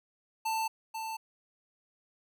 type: tone with echo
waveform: square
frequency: 888 Hz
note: A5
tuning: 16 cents sharp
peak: -30 dBFS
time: 0.45-0.68 s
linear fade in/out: 10 ms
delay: 490 ms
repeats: 1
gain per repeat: -6 dB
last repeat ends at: 1.17 s
effects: none